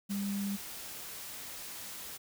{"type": "tone in noise", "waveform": "sine", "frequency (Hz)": 200, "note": "G3", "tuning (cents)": 35, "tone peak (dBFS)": -32, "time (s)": [0.09, 0.57], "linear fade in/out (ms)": 20, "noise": "white", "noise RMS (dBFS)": -44, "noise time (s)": [0.09, 2.18], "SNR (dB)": 9, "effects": []}